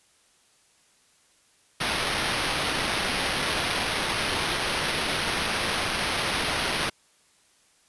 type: noise with sample-and-hold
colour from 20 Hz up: blue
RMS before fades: -27 dBFS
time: 1.8-6.9 s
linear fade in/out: 10 ms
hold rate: 7350 Hz
effects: white hiss -62 dBFS RMS until 7.88 s + resampled to 24000 Hz